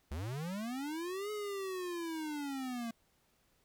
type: linear two-way sweep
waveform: square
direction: up then down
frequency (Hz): 65.41 to 425.9 to 226.2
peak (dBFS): -38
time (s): 0.11-2.91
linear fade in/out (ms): 5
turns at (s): 1.31
effects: pink hiss -73 dBFS RMS until 3.64 s